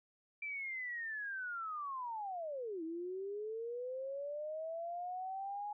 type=linear two-way sweep; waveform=sine; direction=down then up; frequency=2349 to 317.8 to 837 Hz; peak=-39 dBFS; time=0.42-5.73 s; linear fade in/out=5 ms; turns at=2.83 s; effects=none